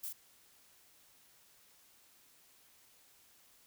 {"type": "noise with echo", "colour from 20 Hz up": "violet", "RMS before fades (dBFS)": -41, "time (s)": [0.03, 0.09], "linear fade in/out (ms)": 10, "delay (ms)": 41, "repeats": 1, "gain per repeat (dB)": -3, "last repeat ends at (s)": 0.131, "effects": ["white hiss -65 dBFS RMS until 3.66 s"]}